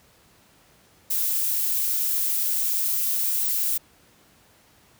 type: noise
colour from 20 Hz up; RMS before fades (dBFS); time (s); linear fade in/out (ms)
violet; -24; 1.1-3.78; 10
effects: pink hiss -57 dBFS RMS until 4.99 s + high-pass 60 Hz 12 dB/octave